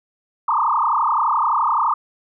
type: tone with frequency modulation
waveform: sine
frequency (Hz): 1064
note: C6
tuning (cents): +29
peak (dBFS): -15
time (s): 0.48-1.94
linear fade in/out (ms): 5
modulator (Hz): 31.7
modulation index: 5.7
effects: none